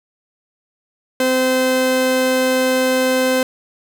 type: tone pair together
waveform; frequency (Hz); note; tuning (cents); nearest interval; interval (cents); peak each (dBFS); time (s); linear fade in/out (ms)
45% pulse; 258 / 516; C4 / C5; -24 / -24; octave; 1200; -19 / -16; 1.2-3.43; 2
effects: none